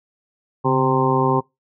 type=harmonic tone with a mistuned harmonic; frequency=130.81 Hz; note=C3; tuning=in tune; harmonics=1 / 2 / 3 / 4 / 6 / 7 / 8; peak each=-21 / -23 / -21 / -26 / -26 / -22 / -23 dBFS; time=0.64-1.41 s; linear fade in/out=20 ms; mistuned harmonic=1; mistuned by=+84 cents; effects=noise-tail reverb RT60 0.2 s tail -23 dB re dry